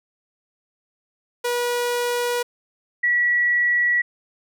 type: tone pair in turn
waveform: sawtooth / sine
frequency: 484.1 / 1936.4 Hz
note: B4 / B6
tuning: -35 / -35 cents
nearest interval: 2 octaves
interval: 2400 cents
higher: second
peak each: -17 / -16 dBFS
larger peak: second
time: 1.44-2.43 / 3.03-4.02 s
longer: neither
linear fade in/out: 10 ms
effects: none